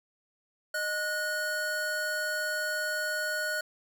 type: tone pair together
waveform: square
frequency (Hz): 614.3 / 1460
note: D#5 / F#6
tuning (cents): -22 / -24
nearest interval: octave + minor third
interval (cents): 1498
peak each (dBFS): -36 / -31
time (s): 0.74-3.61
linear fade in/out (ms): 5
effects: none